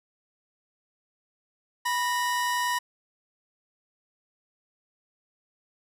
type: tone pair together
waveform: 45% pulse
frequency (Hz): 981 / 1851.9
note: B5 / A#6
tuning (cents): -12 / -12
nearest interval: major seventh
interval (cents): 1100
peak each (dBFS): -26 / -30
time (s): 1.85-2.79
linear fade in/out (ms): 10
effects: resampled to 32000 Hz